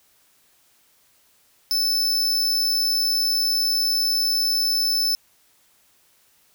45% pulse tone, 5270 Hz, E8, 1 cent flat, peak -19 dBFS, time 1.71-5.15 s, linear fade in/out 0 ms, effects white hiss -60 dBFS RMS until 6.54 s

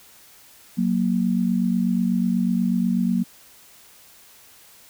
sine tone pair together, 185.33 / 233.5 Hz, F#3 / A#3, +3 / +3 cents, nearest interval major third, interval 400 cents, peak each -21 dBFS, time 0.77-3.24 s, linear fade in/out 20 ms, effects white hiss -50 dBFS RMS until 4.89 s

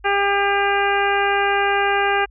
harmonic tone, 400.6 Hz, G4, 38 cents sharp, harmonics 1 / 2 / 3 / 4 / 5 / 6 / 7, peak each -22 / -20 / -25 / -22 / -28 / -27 / -29 dBFS, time 0.04-2.26 s, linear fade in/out 20 ms, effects added 50 Hz sine -44 dBFS peak until 2.3 s

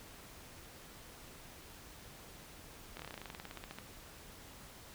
slowing click train, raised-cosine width 0.3 ms, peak -29 dBFS, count 19, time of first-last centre 2.97-3.786 s, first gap 24 ms, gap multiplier 1.07, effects pink hiss -54 dBFS RMS until 4.94 s

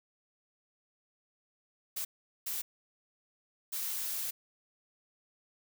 blue noise bursts at uneven times, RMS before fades -36 dBFS, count 3, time 1.96-2.05 / 2.46-2.62 / 3.72-4.31 s, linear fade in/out 10 ms, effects none

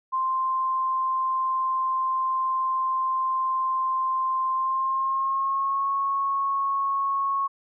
sine tone with pitch glide, 1046.5 to 1099.8 Hz, C6 to C#6, 0 to -14 cents, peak -22 dBFS, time 0.12-7.48 s, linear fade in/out 20 ms, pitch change +86 cents, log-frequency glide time 4.51-5.88 s, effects none

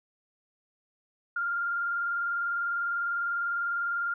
sine tone with vibrato, 1396.9 Hz, F6, in tune, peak -27 dBFS, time 1.36-4.14 s, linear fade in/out 5 ms, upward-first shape sine, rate 20 Hz, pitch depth 29 cents each way, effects none

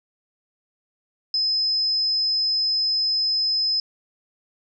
sine tone, 5100 Hz, D#8, 42 cents sharp, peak -19 dBFS, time 1.34-3.8 s, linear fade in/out 2 ms, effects none

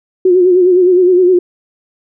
sine tone with vibrato, 362.9 Hz, F#4, 34 cents flat, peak -5 dBFS, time 0.25-1.39 s, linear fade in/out 5 ms, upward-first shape sine, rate 9.7 Hz, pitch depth 58 cents each way, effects none

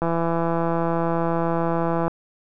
click train, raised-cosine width 1 ms, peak -10 dBFS, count 345, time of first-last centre 0.02-2.08 s, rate 167 Hz, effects none

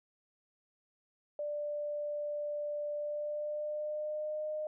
sine tone with pitch glide, 590 to 612.2 Hz, D5 to D#5, +8 to -28 cents, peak -34 dBFS, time 1.39-4.67 s, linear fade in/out 2 ms, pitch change +64 cents, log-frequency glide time 2.95-4.48 s, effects none

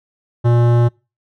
sine tone with hard clipping, 119.2 Hz, A#2, 39 cents sharp, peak -12 dBFS, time 0.44-0.89 s, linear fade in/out 20 ms, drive 16 dB, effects noise-tail reverb RT60 0.3 s tail -26 dB re dry

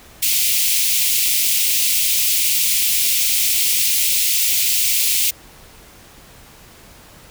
white high-pass noise, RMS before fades -17 dBFS, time 0.22-5.31 s, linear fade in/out 10 ms, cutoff 2200 Hz, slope 48 dB/octave, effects pink hiss -44 dBFS RMS until 7.3 s

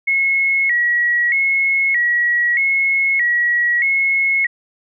sine tone with vibrato, 2043 Hz, C7, 42 cents flat, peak -13 dBFS, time 0.07-4.47 s, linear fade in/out 10 ms, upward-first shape square, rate 0.8 Hz, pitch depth 110 cents each way, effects none

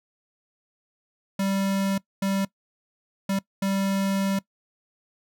square tone bursts at uneven times, 195.3 Hz, G3, 6 cents flat, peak -23 dBFS, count 4, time 1.39-1.98 / 2.22-2.45 / 3.29-3.39 / 3.62-4.39 s, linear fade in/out 5 ms, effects noise-tail reverb RT60 0.1 s tail -21 dB re dry

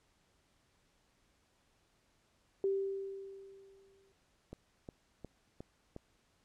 sine tone with exponential decay, 390.6 Hz, G4, 6 cents flat, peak -28 dBFS, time 2.64-4.12 s, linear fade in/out 1 ms, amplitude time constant 320 ms
click train, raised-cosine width 2 ms, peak -32 dBFS, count 5, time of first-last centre 4.53-5.964 s, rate 2.79 Hz
effects pink hiss -73 dBFS RMS until 6.44 s + low-pass 9000 Hz 12 dB/octave

